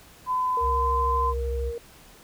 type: tone with pitch glide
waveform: sine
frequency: 1013 to 1026.5 Hz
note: B5 to C6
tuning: +44 to -33 cents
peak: -22 dBFS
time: 0.26-1.34 s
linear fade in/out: 50 ms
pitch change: +23 cents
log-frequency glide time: 0.63-0.91 s
type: tone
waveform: sine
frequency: 469.1 Hz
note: A#4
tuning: 11 cents sharp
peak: -30 dBFS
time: 0.57-1.78 s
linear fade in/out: 2 ms
type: tone with vibrato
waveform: sine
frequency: 65.41 Hz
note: C2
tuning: in tune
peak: -26 dBFS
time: 0.6-1.73 s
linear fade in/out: 50 ms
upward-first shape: square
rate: 13 Hz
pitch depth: 56 cents each way
effects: pink hiss -51 dBFS RMS until 2.23 s